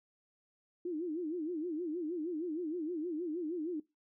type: tone with vibrato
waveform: sine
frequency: 329.6 Hz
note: E4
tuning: in tune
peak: -34 dBFS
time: 0.85-3.8 s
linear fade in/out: 5 ms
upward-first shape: sine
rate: 6.4 Hz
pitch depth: 170 cents each way
effects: noise-tail reverb RT60 0.2 s tail -20 dB re dry

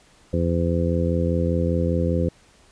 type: harmonic tone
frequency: 85 Hz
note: F2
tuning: 46 cents flat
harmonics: 1 / 2 / 3 / 4 / 5 / 6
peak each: -23 / -24 / -28 / -29 / -31 / -26 dBFS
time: 0.33-2.29 s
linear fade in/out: 5 ms
effects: pink hiss -55 dBFS RMS until 2.71 s + resampled to 22050 Hz

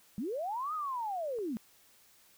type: linear two-way sweep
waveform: sine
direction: up then down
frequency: 185 to 1281 to 201.5 Hz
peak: -33 dBFS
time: 0.18-1.57 s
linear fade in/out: 0 ms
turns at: 0.74 s
type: click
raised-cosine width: 1 ms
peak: -40 dBFS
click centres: 1.387 s
effects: white hiss -63 dBFS RMS until 2.37 s

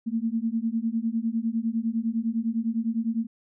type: beating tone pair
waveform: sine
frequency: 222.4 / 232.3 Hz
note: A3 / A#3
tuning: +19 / -6 cents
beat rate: 9.9 Hz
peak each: -27 dBFS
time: 0.06-3.27 s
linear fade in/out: 20 ms
effects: none

